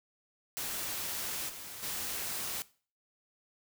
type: noise with level steps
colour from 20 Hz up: white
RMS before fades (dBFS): -37 / -45 / -37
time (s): 0.57-2.62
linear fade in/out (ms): 0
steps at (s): 1.48 / 1.82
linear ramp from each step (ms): 20
effects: noise-tail reverb RT60 0.4 s tail -19 dB re dry